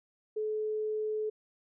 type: tone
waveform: sine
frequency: 430 Hz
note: A4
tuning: 40 cents flat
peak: -30 dBFS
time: 0.36-1.3 s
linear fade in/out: 10 ms
effects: none